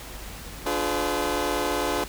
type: chord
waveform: 20% pulse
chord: D diminished seventh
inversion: none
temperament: just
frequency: 293.7 / 352.4 / 422.9 / 507.5 Hz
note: D4 / F4 / Ab4 / Cb5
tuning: 0 / +16 / +31 / +47 cents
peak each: -25 dBFS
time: 0.66-2.04 s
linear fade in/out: 2 ms
effects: added 50 Hz sine -40 dBFS peak until 2.08 s + pink hiss -40 dBFS RMS until 2.08 s